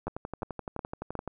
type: two click trains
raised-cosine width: 1 ms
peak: -21 / -19 dBFS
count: 15 / 4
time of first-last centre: 0.08-1.277 / 0.07-1.153 s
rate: 11.7 / 2.77 Hz
effects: none